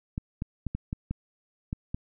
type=clicks; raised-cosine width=5 ms; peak=-18 dBFS; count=8; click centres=0.179 / 0.421 / 0.667 / 0.75 / 0.929 / 1.11 / 1.729 / 1.945 s; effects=none